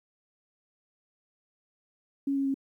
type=tone with pitch steps; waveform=sine; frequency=277.2 / 274.5 / 271.8 Hz; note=C#4 / C#4 / C#4; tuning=0 / -17 / -34 cents; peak=-25 dBFS; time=2.27-2.543 s; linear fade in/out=5 ms; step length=91 ms; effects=11-bit